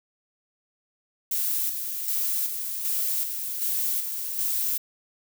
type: noise with tremolo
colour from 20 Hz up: violet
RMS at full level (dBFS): -26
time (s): 1.31-4.78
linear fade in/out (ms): 5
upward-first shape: square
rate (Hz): 1.3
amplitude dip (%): 45
effects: none